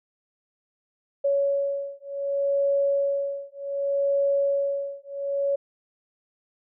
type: beating tone pair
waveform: sine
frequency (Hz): 559 / 559.66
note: C#5 / C#5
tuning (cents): +14 / +16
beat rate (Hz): 0.66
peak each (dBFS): -25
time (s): 1.24-5.56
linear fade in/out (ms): 10
effects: none